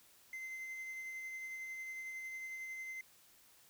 triangle tone with tremolo, 2070 Hz, C7, 19 cents flat, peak -40 dBFS, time 0.33-3.01 s, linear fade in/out 2 ms, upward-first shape sine, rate 11 Hz, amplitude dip 25%, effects white hiss -65 dBFS RMS until 3.69 s

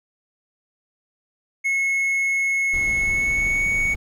triangle tone with pitch glide, 2182 to 2229 Hz, C#7 to C#7, -28 to +9 cents, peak -17 dBFS, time 1.64-3.95 s, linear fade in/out 20 ms, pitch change +37 cents, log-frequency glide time 2.88-3.66 s
brown noise, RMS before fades -31 dBFS, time 2.73-3.96 s, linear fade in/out 10 ms
effects none

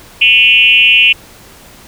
sine tone with frequency modulation, 2700 Hz, E7, 41 cents sharp, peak -4 dBFS, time 0.21-1.13 s, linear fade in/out 10 ms, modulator 243 Hz, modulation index 1.2, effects pink hiss -38 dBFS RMS until 1.87 s

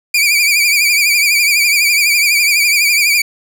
sawtooth tone with vibrato, 2349 Hz, D7, in tune, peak -6 dBFS, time 0.14-3.22 s, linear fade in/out 5 ms, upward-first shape triangle, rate 12 Hz, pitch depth 91 cents each way, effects none

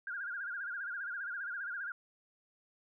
sine tone with vibrato, 1510 Hz, F#6, 35 cents sharp, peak -37 dBFS, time 0.07-1.92 s, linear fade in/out 2 ms, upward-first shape sine, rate 15 Hz, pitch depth 140 cents each way, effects none

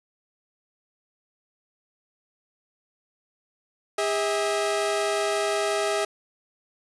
sawtooth tone pair together, 406.2 / 644.8 Hz, G#4 / E5, -38 / -38 cents, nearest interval minor sixth, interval 800 cents, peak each -22 dBFS, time 3.98-6.05 s, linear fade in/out 5 ms, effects resampled to 24000 Hz + 7-bit

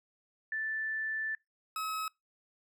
sine / 40% pulse tone pair in turn, 1760 / 1282.5 Hz, A6 / E6, 0 / -48 cents, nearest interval perfect fourth, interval 548 cents, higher first, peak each -32 / -33 dBFS, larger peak first, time 0.52-1.35 / 1.76-2.08 s, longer first, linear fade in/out 2 ms, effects noise-tail reverb RT60 0.2 s tail -26 dB re dry

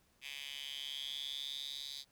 10% pulse tone with high-pass filter sweep, 139.9 Hz, C#3, 16 cents sharp, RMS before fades -44 dBFS, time 0.21-2.05 s, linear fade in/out 50 ms, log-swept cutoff 2700 to 4100 Hz, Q 9.6, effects pink hiss -72 dBFS RMS until 2.11 s

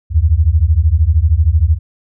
sine beating tone pair, 73 / 86 Hz, D2 / F2, -10 / -26 cents, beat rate 13 Hz, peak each -11 / -11 dBFS, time 0.1-1.79 s, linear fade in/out 50 ms, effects none

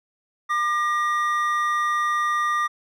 triangle tone pair together, 1200 / 1895 Hz, D6 / A#6, +37 / +28 cents, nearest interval minor sixth, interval 791 cents, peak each -19 / -25 dBFS, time 0.49-2.68 s, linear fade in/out 20 ms, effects none

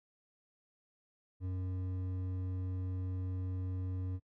triangle tone with hard clipping, 92.5 Hz, F#2, in tune, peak -37 dBFS, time 1.4-4.2 s, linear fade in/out 50 ms, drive 12 dB, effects noise-tail reverb RT60 0.1 s tail -22 dB re dry

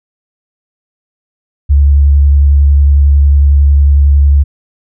sine tone with vibrato, 70.9 Hz, C#2, 40 cents sharp, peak -3 dBFS, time 1.69-4.44 s, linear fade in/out 20 ms, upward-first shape triangle, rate 11 Hz, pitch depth 25 cents each way, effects none

